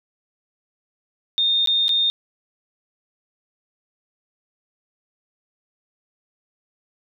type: tone with dropouts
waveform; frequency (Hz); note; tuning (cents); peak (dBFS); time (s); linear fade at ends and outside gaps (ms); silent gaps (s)
sine; 3655; A#7; -35; -16; 1.38-2.1; 0; 1.66-1.673 / 1.882-1.892
effects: none